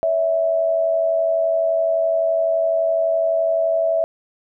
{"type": "tone pair together", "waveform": "sine", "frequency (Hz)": [564.2, 656], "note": ["C#5", "E5"], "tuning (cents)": [30, -9], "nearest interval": "minor third", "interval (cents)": 261, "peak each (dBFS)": [-25, -16], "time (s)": [0.03, 4.04], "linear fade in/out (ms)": 0, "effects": []}